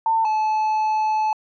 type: tone pair in turn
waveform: sine / triangle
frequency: 897 / 864.7 Hz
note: A5 / A5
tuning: +33 / -30 cents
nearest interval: minor second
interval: 63 cents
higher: first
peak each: -16 dBFS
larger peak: neither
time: 0.06-0.25 / 0.25-1.33 s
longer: second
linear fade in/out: 2 ms
effects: resampled to 16000 Hz